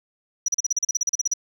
sine tone bursts, 5860 Hz, F#8, 18 cents flat, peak -16 dBFS, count 15, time 0.46-1.337 s, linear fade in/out 5 ms, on 23 ms, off 38 ms, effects tanh soft clip ceiling -17 dBFS

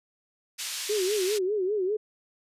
pink band-pass noise, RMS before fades -34 dBFS, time 0.58-1.39 s, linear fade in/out 20 ms, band 3000 to 10000 Hz, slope 12 dB/octave
sine tone with vibrato, 395.4 Hz, G4, 15 cents sharp, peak -24 dBFS, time 0.89-1.97 s, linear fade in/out 10 ms, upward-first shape sine, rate 5 Hz, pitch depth 150 cents each way
effects resampled to 32000 Hz

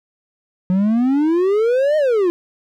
triangle exponential two-way sweep, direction up then down, 179.9 to 626 to 336.7 Hz, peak -11 dBFS, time 0.7-2.3 s, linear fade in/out 0 ms, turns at 1.97 s, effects none

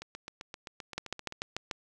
two click trains, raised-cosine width 0.2 ms, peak -16 / -24 dBFS, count 6 / 11, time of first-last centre 0.98-1.712 / 0.02-1.324 s, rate 6.83 / 7.67 Hz, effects none

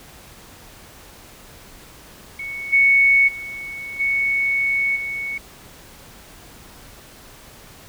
sine tone with level steps, 2217 Hz, C#7, in tune, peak -27 / -11 / -29 / -17 / -24 dBFS, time 2.39-5.38 s, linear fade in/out 5 ms, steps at 2.72 / 3.27 / 3.99 / 4.95 s, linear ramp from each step 20 ms, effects pink hiss -44 dBFS RMS until 7.88 s

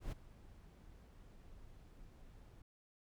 brown noise with ADSR envelope, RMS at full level -40 dBFS, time 0-2.62 s, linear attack 120 ms, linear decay 14 ms, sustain -18 dB, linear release 4 ms, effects none

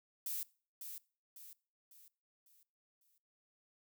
violet noise with echo, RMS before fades -40 dBFS, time 0.26-0.43 s, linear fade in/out 2 ms, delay 550 ms, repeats 5, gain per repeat -7 dB, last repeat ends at 3.18 s, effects noise-tail reverb RT60 0.4 s tail -22 dB re dry

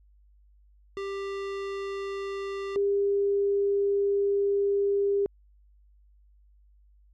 square / sine tone pair in turn, 394.4 / 400.8 Hz, G4 / G4, +11 / +38 cents, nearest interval unison, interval 27 cents, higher second, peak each -32 / -22 dBFS, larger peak second, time 0.97-2.76 / 2.76-5.26 s, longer second, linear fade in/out 0 ms, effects added 50 Hz sine -56 dBFS peak until 7.13 s + low-pass 4000 Hz 12 dB/octave

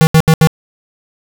square tone bursts, 159.6 Hz, D#3, 44 cents sharp, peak -5 dBFS, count 4, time 0.01-0.472 s, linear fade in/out 0 ms, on 60 ms, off 74 ms, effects none

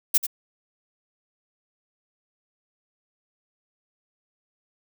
violet noise with echo, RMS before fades -17 dBFS, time 0.14-0.18 s, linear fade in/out 10 ms, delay 88 ms, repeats 1, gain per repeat -10 dB, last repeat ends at 0.268 s, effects none

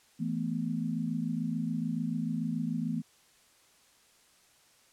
sine chord, E suspended fourth, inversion none, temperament equal, 164.81 / 220 / 246.9 Hz, E3 / A3 / B3, 0 / 0 / 0 cents, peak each -34 dBFS, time 0.19-3.02 s, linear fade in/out 20 ms, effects white hiss -63 dBFS RMS until 4.92 s + low-pass 10000 Hz 12 dB/octave

